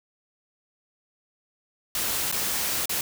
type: noise with dropouts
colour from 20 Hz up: white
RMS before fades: -27 dBFS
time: 1.95-3.01 s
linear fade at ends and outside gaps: 2 ms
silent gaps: 2.316-2.324 / 2.857-2.894 s
effects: none